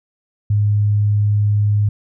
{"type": "tone", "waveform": "sine", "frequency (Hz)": 103.83, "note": "G#2", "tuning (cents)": 0, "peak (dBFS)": -12, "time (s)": [0.5, 1.89], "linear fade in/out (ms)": 5, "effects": []}